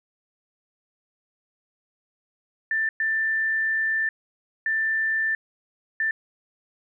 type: tone bursts at uneven times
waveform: sine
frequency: 1776 Hz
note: A6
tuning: 16 cents sharp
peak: -21 dBFS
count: 4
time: 2.71-2.89 / 3-4.09 / 4.66-5.35 / 6-6.11 s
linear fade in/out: 2 ms
effects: none